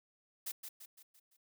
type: noise with echo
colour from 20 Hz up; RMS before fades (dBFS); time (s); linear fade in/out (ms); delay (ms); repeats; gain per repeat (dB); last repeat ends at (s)
blue; -40; 0.46-0.52; 10; 170; 5; -6; 1.37
effects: none